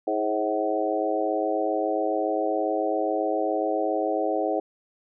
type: harmonic tone with a mistuned harmonic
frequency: 107.3 Hz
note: A2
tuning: 43 cents flat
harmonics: 3 / 4 / 5 / 6 / 7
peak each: -29 / -29 / -29 / -29 / -29 dBFS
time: 0.07-4.6 s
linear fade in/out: 5 ms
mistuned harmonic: 4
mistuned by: -39 cents
effects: none